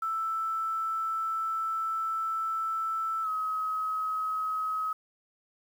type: tone with pitch glide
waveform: sine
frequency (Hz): 1322 to 1274.8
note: E6 to D#6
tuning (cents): +5 to +42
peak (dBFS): -28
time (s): 0.02-4.93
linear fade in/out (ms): 5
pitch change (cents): -63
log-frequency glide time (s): 3.23-3.28
effects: 9-bit